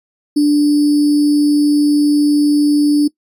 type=tone with sample-and-hold; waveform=sine; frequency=293.7 Hz; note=D4; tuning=in tune; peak=-8 dBFS; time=0.36-3.08 s; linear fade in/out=10 ms; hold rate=4900 Hz; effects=noise-tail reverb RT60 0.1 s tail -21 dB re dry + resampled to 32000 Hz